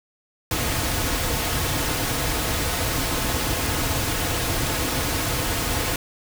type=noise with comb filter; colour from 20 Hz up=pink; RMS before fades=-24 dBFS; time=0.51-5.96 s; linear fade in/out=2 ms; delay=5.1 ms; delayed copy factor=-0.5; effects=none